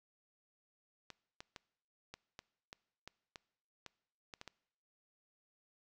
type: clicks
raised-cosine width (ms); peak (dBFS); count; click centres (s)
0.2; -30; 12; 1.103 / 1.405 / 1.562 / 2.14 / 2.391 / 2.729 / 3.076 / 3.358 / 3.863 / 4.338 / 4.414 / 4.477
effects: noise-tail reverb RT60 0.8 s tail -23 dB re dry